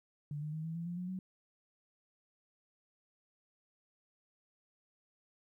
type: tone with pitch steps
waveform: sine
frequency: 146.83 / 151.92 / 157.19 / 162.64 / 168.27 / 174.11 / 180.14 / 186.39 Hz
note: D3 / D#3 / D#3 / E3 / E3 / F3 / F#3 / F#3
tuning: 0 / -41 / +18 / -23 / +36 / -5 / -46 / +13 cents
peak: -37 dBFS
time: 0.31-1.19 s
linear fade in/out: 2 ms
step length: 110 ms
effects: 13-bit